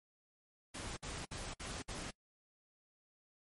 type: noise bursts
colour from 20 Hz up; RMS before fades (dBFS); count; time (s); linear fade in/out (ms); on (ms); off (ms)
pink; -44; 5; 0.74-2.11; 10; 230; 55
effects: noise-tail reverb RT60 0.1 s tail -25 dB re dry + MP3 48 kbps